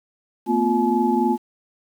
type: tone cluster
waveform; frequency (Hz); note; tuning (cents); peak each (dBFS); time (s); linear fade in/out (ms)
sine; 227.1 / 250.7 / 350.9 / 854; A#3 / B3 / F4 / G#5; -45 / +26 / +8 / +48; -22; 0.46-1.38; 50
effects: 8-bit